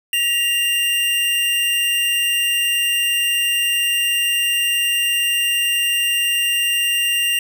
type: tone pair together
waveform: square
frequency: 1919.6 / 2791 Hz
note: B6 / F7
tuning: -50 / -2 cents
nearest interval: tritone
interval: 648 cents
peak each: -27 / -17 dBFS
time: 0.13-7.39 s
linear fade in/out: 2 ms
effects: none